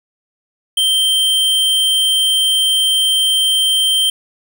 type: tone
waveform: square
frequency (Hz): 3136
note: G7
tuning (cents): 0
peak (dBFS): -12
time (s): 0.77-4.1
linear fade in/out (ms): 5
effects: none